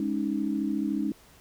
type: chord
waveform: sine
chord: Ab suspended fourth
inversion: none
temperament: equal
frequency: 207.7 / 277.2 / 311.1 Hz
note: Ab3 / Db4 / Eb4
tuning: 0 / 0 / 0 cents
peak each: -30 dBFS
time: 0-1.12 s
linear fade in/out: 2 ms
effects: pink hiss -56 dBFS RMS until 1.4 s